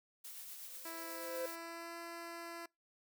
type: noise with tremolo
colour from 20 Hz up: blue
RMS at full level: -48 dBFS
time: 0.24-1.56 s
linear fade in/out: 10 ms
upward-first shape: triangle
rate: 8.2 Hz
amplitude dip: 35%
type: tone with exponential growth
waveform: triangle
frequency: 516 Hz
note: C5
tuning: 24 cents flat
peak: -34 dBFS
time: 0.67-1.46 s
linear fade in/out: 5 ms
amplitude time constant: 170 ms
type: tone with pitch glide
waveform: 10% pulse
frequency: 330 to 338.1 Hz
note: E4 to E4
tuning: +2 to +44 cents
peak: -37 dBFS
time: 0.85-2.66 s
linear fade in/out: 5 ms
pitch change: +42 cents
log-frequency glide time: 1.29-1.98 s
effects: noise-tail reverb RT60 0.2 s tail -25 dB re dry